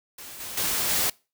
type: noise with level steps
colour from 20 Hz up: white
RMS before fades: -41 / -36 / -26 / -24 dBFS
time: 0.18-1.1 s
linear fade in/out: 5 ms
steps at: 0.4 / 0.57 / 0.89 s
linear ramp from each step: 5 ms
effects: noise-tail reverb RT60 0.3 s tail -24 dB re dry